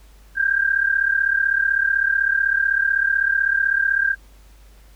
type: tone pair together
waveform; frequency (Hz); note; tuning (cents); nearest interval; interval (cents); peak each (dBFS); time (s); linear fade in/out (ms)
sine; 1576.1 / 1612; G6 / G6; +9 / +48; unison; 39; -19; 0.35-4.16; 50
effects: added 50 Hz sine -45 dBFS peak until 4.95 s + pink hiss -55 dBFS RMS until 4.95 s